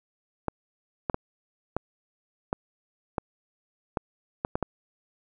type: clicks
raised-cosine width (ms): 1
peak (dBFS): -12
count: 10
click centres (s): 0.483 / 1.098 / 1.144 / 1.766 / 2.529 / 3.182 / 3.972 / 4.449 / 4.555 / 4.627
effects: none